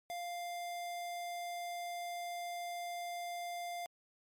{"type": "tone", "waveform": "square", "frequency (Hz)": 698.5, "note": "F5", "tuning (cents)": 0, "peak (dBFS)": -40, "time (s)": [0.1, 3.86], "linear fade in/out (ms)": 0, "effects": ["MP3 64 kbps"]}